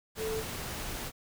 sine tone in noise, 440 Hz, A4, in tune, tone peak -32 dBFS, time 0.17-0.44 s, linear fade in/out 50 ms, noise pink, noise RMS -38 dBFS, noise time 0.15-1.12 s, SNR +3 dB, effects none

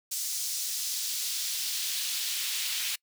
pink noise with high-pass filter sweep, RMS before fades -32 dBFS, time 0.11-2.96 s, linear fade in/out 10 ms, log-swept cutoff 5900 to 2900 Hz, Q 1.3, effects noise-tail reverb RT60 0.1 s tail -26 dB re dry

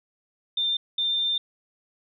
sine tone bursts at uneven times, 3594 Hz, A7, 36 cents sharp, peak -22 dBFS, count 2, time 0.57-0.77 / 0.98-1.38 s, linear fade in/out 5 ms, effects none

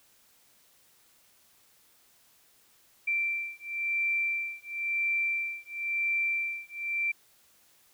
sine beating tone pair, 2349 / 2349.97 Hz, D7 / D7, 0 / 0 cents, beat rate 0.97 Hz, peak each -31 dBFS, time 3.07-7.12 s, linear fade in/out 10 ms, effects white hiss -63 dBFS RMS until 7.93 s

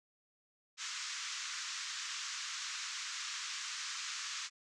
white band-pass noise, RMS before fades -42 dBFS, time 0.77-4.5 s, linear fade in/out 50 ms, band 1100 to 7100 Hz, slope 48 dB/octave, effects none

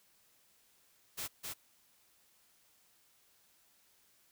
white noise with echo, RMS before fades -40 dBFS, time 1.17-1.28 s, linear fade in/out 20 ms, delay 260 ms, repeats 1, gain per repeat -2 dB, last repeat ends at 1.54 s, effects white hiss -69 dBFS RMS until 4.31 s

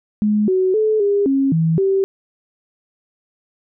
sine tone with pitch steps, 210.4 / 373.7 / 432.9 / 404.3 / 272 / 162.3 / 387.6 Hz, G#3 / F#4 / A4 / G#4 / C#4 / E3 / G4, +23 / +17 / -28 / -46 / -33 / -27 / -20 cents, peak -13 dBFS, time 0.22-2.04 s, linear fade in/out 0 ms, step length 260 ms, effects none

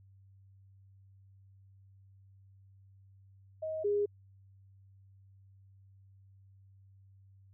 sine tone pair in turn, 631 / 410.2 Hz, D#5 / G#4, +24 / -21 cents, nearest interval perfect fifth, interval 745 cents, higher first, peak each -34 / -27 dBFS, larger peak second, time 3.62-3.84 / 3.84-4.06 s, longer neither, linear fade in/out 10 ms, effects added 97 Hz sine -57 dBFS peak until 7.53 s

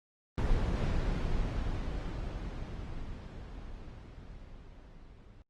brown noise with level ramp, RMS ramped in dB -27 to -54 dBFS, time 0.38-5.42 s, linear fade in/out 0 ms, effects low-pass 5000 Hz 12 dB/octave + Opus 24 kbps

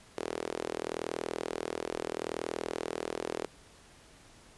sawtooth tone with high-pass filter, 40.75 Hz, E1, 19 cents flat, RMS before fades -37 dBFS, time 0.17-3.46 s, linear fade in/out 10 ms, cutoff 410 Hz, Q 2.6, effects pink hiss -57 dBFS RMS until 4.57 s + resampled to 24000 Hz

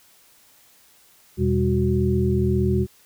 sine tone cluster, 81.6 / 123.3 / 198.5 / 369 Hz, E2 / B2 / G3 / F#4, -17 / -2 / +22 / -5 cents, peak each -23 dBFS, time 1.37-2.87 s, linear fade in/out 50 ms, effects white hiss -55 dBFS RMS until 3.05 s

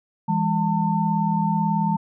sine tone cluster, 165.8 / 204.1 / 898 Hz, E3 / G#3 / A5, +10 / -30 / +35 cents, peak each -23 dBFS, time 0.28-1.97 s, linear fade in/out 10 ms, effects none

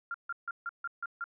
sine tone bursts, 1390 Hz, F6, 9 cents flat, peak -33 dBFS, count 7, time 0.11-1.241 s, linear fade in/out 2 ms, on 33 ms, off 150 ms, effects none

